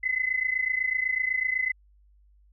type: tone pair together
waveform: sine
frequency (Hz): 2018 / 2046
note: B6 / C7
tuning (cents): +37 / -39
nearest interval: unison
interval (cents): 24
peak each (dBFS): -27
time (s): 0.03-1.72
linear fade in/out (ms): 10
effects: added 50 Hz sine -56 dBFS peak until 2.52 s